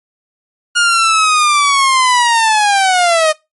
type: linear sweep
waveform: sawtooth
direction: down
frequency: 1431 to 612 Hz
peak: -5 dBFS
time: 0.75-3.33 s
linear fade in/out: 20 ms
effects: noise-tail reverb RT60 0.2 s tail -21 dB re dry + MP3 48 kbps